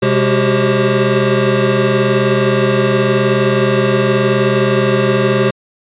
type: tone cluster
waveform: square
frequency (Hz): 127.8 / 203.7 / 377.3 / 396.4 / 535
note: C3 / G#3 / F#4 / G4 / C5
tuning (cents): -40 / -33 / +34 / +19 / +38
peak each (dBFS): -18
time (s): 0.02-5.51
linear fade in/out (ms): 10
effects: resampled to 8000 Hz